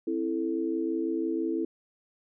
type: chord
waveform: sine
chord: A minor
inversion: first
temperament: just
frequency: 264 / 330 / 440 Hz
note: C4 / E4 / A4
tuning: +16 / +2 / 0 cents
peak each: -34 / -28 / -34 dBFS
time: 0.07-1.65 s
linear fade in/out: 5 ms
effects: none